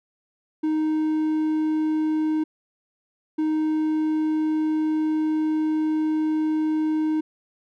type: tone pair in turn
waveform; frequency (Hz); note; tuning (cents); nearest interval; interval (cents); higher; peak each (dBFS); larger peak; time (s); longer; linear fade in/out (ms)
triangle; 311.1 / 311.1; D#4 / D#4; 0 / 0; unison; 0; neither; -18; neither; 0.63-2.44 / 3.38-7.21; second; 10
effects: none